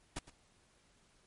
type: noise with echo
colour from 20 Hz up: pink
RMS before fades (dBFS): -39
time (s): 0.16-0.19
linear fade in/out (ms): 5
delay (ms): 110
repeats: 1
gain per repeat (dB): -15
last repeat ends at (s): 0.3
effects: pink hiss -69 dBFS RMS until 1.26 s + MP3 48 kbps